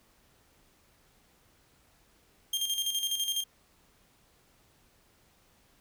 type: tone with tremolo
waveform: sawtooth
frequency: 3200 Hz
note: G7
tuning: 35 cents sharp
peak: -24 dBFS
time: 2.53-3.44 s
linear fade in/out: 5 ms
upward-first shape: square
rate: 12 Hz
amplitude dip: 55%
effects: pink hiss -65 dBFS RMS until 5.8 s